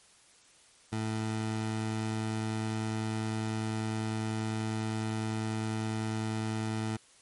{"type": "tone", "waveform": "20% pulse", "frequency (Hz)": 110, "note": "A2", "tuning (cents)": 0, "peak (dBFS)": -26, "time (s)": [0.92, 6.97], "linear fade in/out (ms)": 10, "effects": ["white hiss -60 dBFS RMS until 7.21 s", "MP3 48 kbps"]}